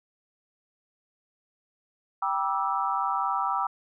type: chord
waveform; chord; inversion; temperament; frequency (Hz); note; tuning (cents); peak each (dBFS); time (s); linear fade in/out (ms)
sine; E minor seventh; first; equal with one note detuned; 784 / 965.2 / 1174.7 / 1318.5; G5 / B5 / D6 / E6; 0 / -40 / 0 / 0; -30; 2.22-3.67; 5
effects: none